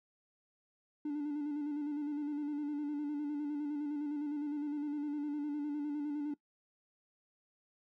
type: tone with vibrato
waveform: triangle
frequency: 293.7 Hz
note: D4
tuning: in tune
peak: -31 dBFS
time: 1.05-6.34 s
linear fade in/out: 5 ms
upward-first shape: square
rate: 9.8 Hz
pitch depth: 34 cents each way
effects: noise-tail reverb RT60 0.1 s tail -21 dB re dry + tanh soft clip ceiling -30 dBFS